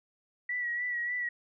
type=tone with vibrato; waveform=sine; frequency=1939 Hz; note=B6; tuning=32 cents flat; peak=-30 dBFS; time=0.49-1.29 s; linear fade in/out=5 ms; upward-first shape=sine; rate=3.4 Hz; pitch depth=38 cents each way; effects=none